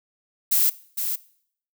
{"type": "noise with echo", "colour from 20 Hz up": "violet", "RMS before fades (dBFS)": -19, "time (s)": [0.51, 0.7], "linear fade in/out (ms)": 10, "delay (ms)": 460, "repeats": 1, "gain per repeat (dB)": -7, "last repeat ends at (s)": 1.16, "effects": ["noise-tail reverb RT60 0.6 s tail -20 dB re dry"]}